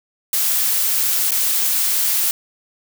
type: noise with dropouts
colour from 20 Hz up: blue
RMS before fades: -18 dBFS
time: 0.33-2.31 s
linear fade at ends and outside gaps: 1 ms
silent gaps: 1.308-1.318 s
effects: none